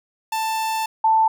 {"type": "tone pair in turn", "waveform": ["45% pulse", "sine"], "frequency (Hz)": [885, 885], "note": ["A5", "A5"], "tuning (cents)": [10, 10], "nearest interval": "unison", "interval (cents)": 0, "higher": "neither", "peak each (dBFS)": [-21, -13], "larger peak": "second", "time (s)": [[0.32, 0.86], [1.04, 1.28]], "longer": "first", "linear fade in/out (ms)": 5, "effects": []}